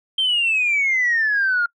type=exponential sweep; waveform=sine; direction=down; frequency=3170 to 1396.9 Hz; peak=-15 dBFS; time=0.18-1.66 s; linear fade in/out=5 ms; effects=noise-tail reverb RT60 0.1 s tail -25 dB re dry + tanh soft clip ceiling -12 dBFS